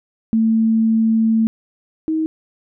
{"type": "tone pair in turn", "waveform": "sine", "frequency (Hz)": [223.4, 316.6], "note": ["A3", "D#4"], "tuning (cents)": [27, 30], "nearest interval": "tritone", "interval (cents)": 603, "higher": "second", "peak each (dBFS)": [-12, -16], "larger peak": "first", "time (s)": [[0.33, 1.47], [2.08, 2.26]], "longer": "first", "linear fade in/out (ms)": 0, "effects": []}